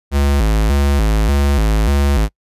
square tone with vibrato, 61.4 Hz, B1, 9 cents flat, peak -12 dBFS, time 0.11-2.29 s, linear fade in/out 50 ms, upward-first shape square, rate 1.7 Hz, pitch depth 240 cents each way, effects noise-tail reverb RT60 0.1 s tail -26 dB re dry + resampled to 32000 Hz

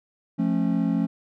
triangle chord, F augmented, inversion none, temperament just, 174.61 / 218.3 / 272.8 Hz, F3 / A3 / C#4, 0 / -13 / -28 cents, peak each -23 dBFS, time 0.38-1.07 s, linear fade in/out 20 ms, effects none

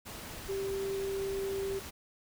sine tone in noise, 390.9 Hz, G4, 5 cents flat, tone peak -32 dBFS, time 0.48-1.8 s, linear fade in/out 20 ms, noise pink, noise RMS -44 dBFS, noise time 0.05-1.91 s, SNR +9 dB, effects none

